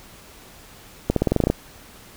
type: accelerating click train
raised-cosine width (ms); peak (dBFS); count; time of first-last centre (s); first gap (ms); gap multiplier
2; -4; 10; 1.1-1.5; 63; 0.91
effects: pink hiss -46 dBFS RMS until 2.16 s